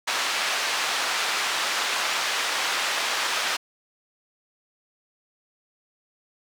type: band-pass noise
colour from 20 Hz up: pink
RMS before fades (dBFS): -26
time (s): 0.07-3.57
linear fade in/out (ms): 10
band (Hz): 1000 to 5700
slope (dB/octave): 12
effects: none